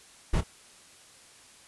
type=noise with echo; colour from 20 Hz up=brown; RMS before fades=-23 dBFS; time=0.33-0.41 s; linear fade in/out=10 ms; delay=29 ms; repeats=1; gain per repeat=-14 dB; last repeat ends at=0.439 s; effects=white hiss -54 dBFS RMS until 1.67 s + resampled to 24000 Hz